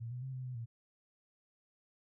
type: tone with pitch steps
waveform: sine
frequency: 116 / 124.2 / 132.2 / 128.4 / 126.5 / 116.1 Hz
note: A#2 / B2 / C3 / C3 / B2 / A#2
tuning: -8 / +10 / +18 / -32 / +42 / -7 cents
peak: -39 dBFS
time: 0-0.66 s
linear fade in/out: 20 ms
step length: 110 ms
effects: none